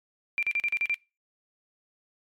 sine tone bursts, 2369 Hz, D7, 14 cents sharp, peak -23 dBFS, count 7, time 0.38-0.943 s, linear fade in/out 0 ms, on 47 ms, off 39 ms, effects noise-tail reverb RT60 0.3 s tail -26 dB re dry + MP3 96 kbps

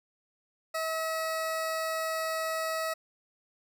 20% pulse tone, 643 Hz, E5, 43 cents flat, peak -25 dBFS, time 0.74-2.94 s, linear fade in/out 10 ms, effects none

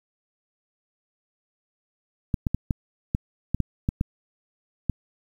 clicks, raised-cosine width 5 ms, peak -10 dBFS, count 10, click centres 2.342 / 2.468 / 2.546 / 2.708 / 3.149 / 3.546 / 3.603 / 3.889 / 4.011 / 4.897 s, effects 8-bit

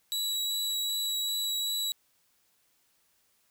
sawtooth tone with vibrato, 3906 Hz, B7, 20 cents flat, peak -26 dBFS, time 0.12-1.92 s, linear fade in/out 0 ms, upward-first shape triangle, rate 2.6 Hz, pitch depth 10 cents each way, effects white hiss -70 dBFS RMS until 3.5 s

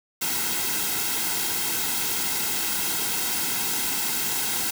white noise with comb filter, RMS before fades -26 dBFS, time 0.21-4.71 s, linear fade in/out 10 ms, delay 1.7 ms, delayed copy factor -0.7, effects none

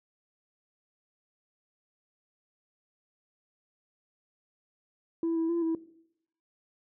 sine tone with pitch steps, 331.5 / 326.9 / 339.1 / 326.1 Hz, E4 / E4 / E4 / E4, +10 / -14 / +49 / -19 cents, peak -24 dBFS, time 5.23-5.75 s, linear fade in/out 2 ms, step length 130 ms, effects noise-tail reverb RT60 0.7 s tail -17 dB re dry + tanh soft clip ceiling -24 dBFS

